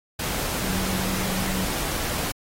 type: tone in noise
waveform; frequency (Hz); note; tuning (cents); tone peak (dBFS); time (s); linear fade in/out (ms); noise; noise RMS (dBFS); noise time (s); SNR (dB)
sine; 188.4; F#3; +32; -28; 0.62-1.65; 5; pink; -28; 0.19-2.32; -3
effects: AAC 48 kbps